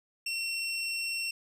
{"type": "tone", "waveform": "25% pulse", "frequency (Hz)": 2719, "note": "F7", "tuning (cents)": -47, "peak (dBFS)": -27, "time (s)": [0.26, 1.31], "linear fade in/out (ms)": 5, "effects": ["resampled to 32000 Hz"]}